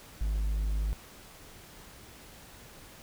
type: tone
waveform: triangle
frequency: 51.91 Hz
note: G#1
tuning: in tune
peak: -25 dBFS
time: 0.21-0.93 s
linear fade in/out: 0 ms
effects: pink hiss -51 dBFS RMS until 3.02 s